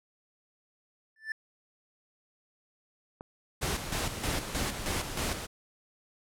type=tone with exponential growth; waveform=triangle; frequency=1762 Hz; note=A6; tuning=2 cents sharp; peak=-26 dBFS; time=1.16-1.32 s; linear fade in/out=2 ms; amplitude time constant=33 ms
type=click; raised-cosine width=1 ms; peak=-28 dBFS; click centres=3.209 s
type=noise with tremolo; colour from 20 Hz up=pink; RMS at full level=-31 dBFS; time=3.61-5.47 s; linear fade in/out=20 ms; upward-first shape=square; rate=3.2 Hz; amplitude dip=55%
effects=low-pass 12000 Hz 12 dB/octave